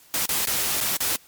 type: noise with dropouts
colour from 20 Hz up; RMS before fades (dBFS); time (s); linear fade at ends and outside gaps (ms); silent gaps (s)
white; -24; 0.14-1.16; 0; 0.257-0.291 / 0.453-0.472 / 0.804-0.81 / 0.968-1.005
effects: white hiss -53 dBFS RMS until 1.27 s + MP3 96 kbps